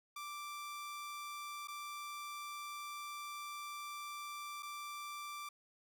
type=tone with dropouts; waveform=sawtooth; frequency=1174.7 Hz; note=D6; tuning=in tune; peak=-40 dBFS; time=0.16-5.49 s; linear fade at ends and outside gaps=5 ms; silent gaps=1.674-1.682 / 4.625-4.629 s; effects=none